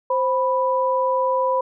sine tone pair together, 523.3 / 987.8 Hz, C5 / B5, 0 / 0 cents, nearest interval major seventh, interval 1100 cents, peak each -20 dBFS, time 0.1-1.61 s, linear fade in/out 5 ms, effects none

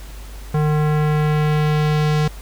square tone with low-pass filter sweep, 151.5 Hz, D#3, 46 cents flat, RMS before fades -17 dBFS, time 0.54-2.28 s, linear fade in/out 5 ms, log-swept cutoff 1300 to 5500 Hz, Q 0.89, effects added 50 Hz sine -32 dBFS peak until 2.41 s + pink hiss -42 dBFS RMS until 2.41 s

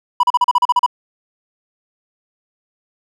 triangle tone bursts, 982 Hz, B5, 10 cents flat, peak -7 dBFS, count 10, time 0.2-0.863 s, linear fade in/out 5 ms, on 33 ms, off 37 ms, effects none

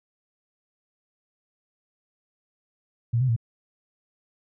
sine tone with pitch steps, 117.3 / 129.7 / 115.1 Hz, A#2 / C3 / A#2, +11 / -15 / -22 cents, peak -19 dBFS, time 3.13-3.364 s, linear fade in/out 10 ms, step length 78 ms, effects none

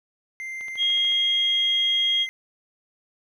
triangle tone with pitch glide, 2089 to 2075 Hz, C7 to C7, -3 to -15 cents, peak -29 dBFS, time 0.4-2.29 s, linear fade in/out 0 ms, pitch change -12 cents, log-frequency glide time 1.32-1.78 s
click train, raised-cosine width 0.3 ms, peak -29 dBFS, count 8, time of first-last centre 0.61-1.121 s, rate 13.7 Hz
sine tone, 3260 Hz, G#7, 33 cents flat, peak -19 dBFS, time 0.77-2.27 s, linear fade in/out 50 ms
effects none

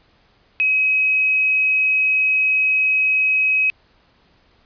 sine tone, 2543 Hz, D#7, 37 cents sharp, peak -14 dBFS, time 0.6-3.7 s, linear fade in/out 0 ms, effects pink hiss -57 dBFS RMS until 4.65 s + resampled to 11025 Hz

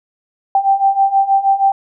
sine beating tone pair, 780 / 786.3 Hz, G5 / G5, -9 / +5 cents, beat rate 6.3 Hz, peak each -15 / -12 dBFS, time 0.55-1.72 s, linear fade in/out 2 ms, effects none

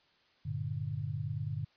sine chord, G minor, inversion none, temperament equal, 98 / 116.54 / 146.83 Hz, G2 / Bb2 / D3, 0 / 0 / 0 cents, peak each -39 / -38 / -37 dBFS, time 0.45-1.65 s, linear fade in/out 10 ms, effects white hiss -68 dBFS RMS until 1.76 s + resampled to 11025 Hz

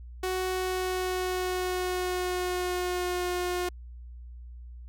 sawtooth tone with pitch glide, 371 to 358.2 Hz, F#4 to F4, +5 to +44 cents, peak -24 dBFS, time 0.23-3.69 s, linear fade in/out 5 ms, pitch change -61 cents, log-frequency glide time 0.51-3.29 s, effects added 60 Hz sine -41 dBFS peak until 4.88 s

